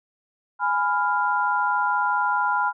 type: chord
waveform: sine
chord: F diminished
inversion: first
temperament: equal with one note detuned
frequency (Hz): 830.6 / 995.2 / 1396.9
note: Ab5 / Cb6 / F6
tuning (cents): 0 / +13 / 0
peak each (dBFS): -25 / -23 / -24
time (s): 0.59-2.73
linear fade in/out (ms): 50
effects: none